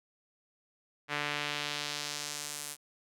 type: tone with band-pass filter sweep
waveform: sawtooth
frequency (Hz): 146.83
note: D3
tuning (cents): 0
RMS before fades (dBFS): -37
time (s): 1.08-2.77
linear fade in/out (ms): 50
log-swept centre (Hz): 2000 to 10000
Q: 1.2
effects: none